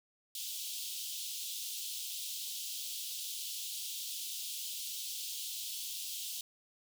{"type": "high-pass noise", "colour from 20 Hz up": "pink", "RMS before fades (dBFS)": -41, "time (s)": [0.35, 6.41], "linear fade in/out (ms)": 2, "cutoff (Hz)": 3000, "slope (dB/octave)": 48, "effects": []}